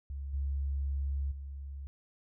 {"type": "tone with level steps", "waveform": "sine", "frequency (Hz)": 69.3, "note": "C#2", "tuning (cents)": 0, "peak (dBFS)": [-36, -30, -39], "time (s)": [0.1, 1.87], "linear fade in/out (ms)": 0, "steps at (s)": [0.33, 1.31], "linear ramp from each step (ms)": 10, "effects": []}